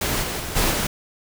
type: noise with level steps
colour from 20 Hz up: pink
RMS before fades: -23 / -27 / -30 / -20 / -23 dBFS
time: 0.01-0.87 s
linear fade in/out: 5 ms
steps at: 0.22 / 0.39 / 0.55 / 0.7 s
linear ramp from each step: 20 ms
effects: none